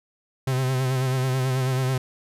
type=tone with vibrato; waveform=45% pulse; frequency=130.2 Hz; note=C3; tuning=8 cents flat; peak=-21 dBFS; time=0.47-1.98 s; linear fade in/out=5 ms; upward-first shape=sine; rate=9.2 Hz; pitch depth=41 cents each way; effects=resampled to 32000 Hz